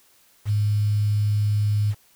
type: tone with quantisation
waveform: sine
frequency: 104.3 Hz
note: G#2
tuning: 8 cents sharp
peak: -18 dBFS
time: 0.45-1.95 s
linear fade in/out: 50 ms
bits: 7
effects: white hiss -58 dBFS RMS until 2.15 s